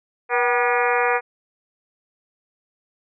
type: harmonic tone with a mistuned harmonic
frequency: 241.7 Hz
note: B3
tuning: 37 cents flat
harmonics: 2 / 3 / 4 / 5 / 6 / 7 / 8 / 9 / 10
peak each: -22 / -24 / -25 / -26 / -27 / -27 / -28 / -29 / -29 dBFS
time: 0.29-1.21 s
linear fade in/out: 50 ms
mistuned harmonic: 3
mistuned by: +75 cents
effects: none